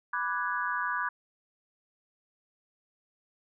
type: chord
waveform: sine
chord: G# half-diminished seventh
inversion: first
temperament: equal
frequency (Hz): 987.8 / 1174.7 / 1480 / 1661.2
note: B5 / D6 / F#6 / G#6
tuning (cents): 0 / 0 / 0 / 0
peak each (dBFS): -34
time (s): 0.13-1.09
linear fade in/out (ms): 5
effects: none